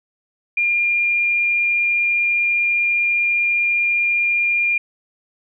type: tone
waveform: sine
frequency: 2405 Hz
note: D7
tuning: 41 cents sharp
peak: -15 dBFS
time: 0.57-4.78 s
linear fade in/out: 5 ms
effects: none